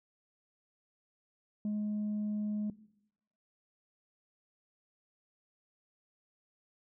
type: tone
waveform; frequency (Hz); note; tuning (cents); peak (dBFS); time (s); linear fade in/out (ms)
sine; 210; G#3; +19; -29; 1.65-2.7; 2
effects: noise-tail reverb RT60 0.8 s tail -19 dB re dry + tanh soft clip ceiling -30 dBFS